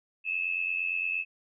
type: tone with amplitude modulation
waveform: sine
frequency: 2600 Hz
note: E7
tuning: 24 cents flat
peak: -24 dBFS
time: 0.24-1.25 s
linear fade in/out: 50 ms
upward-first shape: sine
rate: 88.7 Hz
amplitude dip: 80%
effects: none